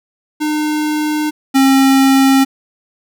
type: tone pair in turn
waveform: square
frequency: 303.5 / 269.2 Hz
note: D#4 / C4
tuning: -43 / +49 cents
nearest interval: major second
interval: 208 cents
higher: first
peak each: -15 / -8 dBFS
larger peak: second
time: 0.4-1.31 / 1.54-2.45 s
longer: neither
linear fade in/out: 20 ms
effects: none